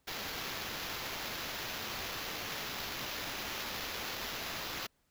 violet noise with sample-and-hold, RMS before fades -40 dBFS, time 0.07-4.87 s, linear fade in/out 10 ms, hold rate 8820 Hz, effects pink hiss -75 dBFS RMS until 5.1 s

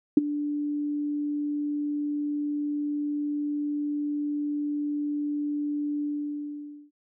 sine tone with ADSR envelope, 293.3 Hz, D4, 2 cents flat, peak -10 dBFS, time 0.17-6.91 s, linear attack 4 ms, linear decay 20 ms, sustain -16 dB, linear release 880 ms, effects none

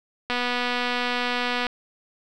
click train, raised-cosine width 0.3 ms, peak -10 dBFS, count 336, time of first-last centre 0.3-1.667 s, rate 245 Hz, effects none

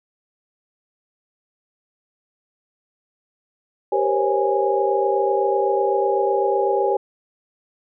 sine tone cluster, 392.6 / 472.7 / 525 / 553 / 827 Hz, G4 / A#4 / C5 / C#5 / G#5, +3 / +24 / +6 / -4 / -8 cents, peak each -21 / -24 / -25 / -25 / -22 dBFS, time 3.92-6.97 s, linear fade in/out 5 ms, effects none

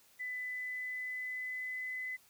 sine tone with pitch glide, 2000 to 2017 Hz, B6 to B6, +21 to +36 cents, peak -37 dBFS, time 0.19-2.17 s, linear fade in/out 20 ms, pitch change +15 cents, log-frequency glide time 0.38-1.96 s, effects white hiss -65 dBFS RMS until 2.29 s

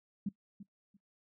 sine tone with echo, 200 Hz, G3, 35 cents sharp, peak -31 dBFS, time 0.26-0.29 s, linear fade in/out 5 ms, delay 340 ms, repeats 2, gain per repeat -14 dB, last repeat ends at 0.97 s, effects noise-tail reverb RT60 0.1 s tail -20 dB re dry

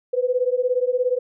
sine beating tone pair, 492.1 / 509.1 Hz, B4 / C5, -6 / -47 cents, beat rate 17 Hz, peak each -21 dBFS, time 0.13-1.19 s, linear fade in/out 10 ms, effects none

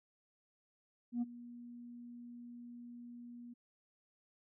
sine tone with ADSR envelope, 240 Hz, B3, 49 cents flat, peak -29 dBFS, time 1.12-3.54 s, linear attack 99 ms, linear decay 26 ms, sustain -19 dB, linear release 13 ms, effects tanh soft clip ceiling -31 dBFS

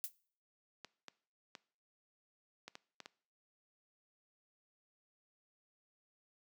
violet noise with exponential decay, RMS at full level -35 dBFS, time 0.04-0.12 s, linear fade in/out 0 ms, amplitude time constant 17 ms
clicks, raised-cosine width 0.2 ms, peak -30 dBFS, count 7, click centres 0.847 / 1.083 / 1.552 / 2.68 / 2.754 / 3.003 / 3.059 s
effects noise-tail reverb RT60 0.5 s tail -21 dB re dry + high-pass 200 Hz 12 dB/octave

